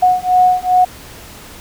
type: beating tone pair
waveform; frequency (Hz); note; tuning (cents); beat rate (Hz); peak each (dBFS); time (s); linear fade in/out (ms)
sine; 730 / 732.5; F#5 / F#5; -24 / -18; 2.5; -12; 0.02-0.85; 10
effects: pink hiss -36 dBFS RMS until 1.6 s